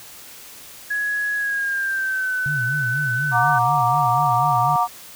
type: tone with pitch glide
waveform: sine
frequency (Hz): 1674 to 1508.7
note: G#6 to F#6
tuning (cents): +13 to +33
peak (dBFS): -20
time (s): 0.9-3.59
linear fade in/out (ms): 10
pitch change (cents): -180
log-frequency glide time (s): 1.35-2.35
type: tone with vibrato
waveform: sine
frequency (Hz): 133.5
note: C3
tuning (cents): +35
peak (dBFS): -24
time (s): 2.46-4.76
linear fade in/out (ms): 0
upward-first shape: sine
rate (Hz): 4.1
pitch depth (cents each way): 200
type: chord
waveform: sine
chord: Gb augmented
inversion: none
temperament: equal with one note detuned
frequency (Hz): 725.2 / 932.3 / 1174.7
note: Gb5 / Bb5 / D6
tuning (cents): -35 / 0 / 0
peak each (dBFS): -20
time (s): 3.31-4.88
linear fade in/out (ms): 50
effects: white hiss -41 dBFS RMS until 5.15 s